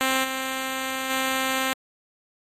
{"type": "tone with level steps", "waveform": "5% pulse", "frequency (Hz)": 263.4, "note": "C4", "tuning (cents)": 12, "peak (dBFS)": [-9, -15, -11], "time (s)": [0.01, 1.73], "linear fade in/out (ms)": 0, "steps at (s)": [0.23, 1.09], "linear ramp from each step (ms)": 20, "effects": ["MP3 64 kbps"]}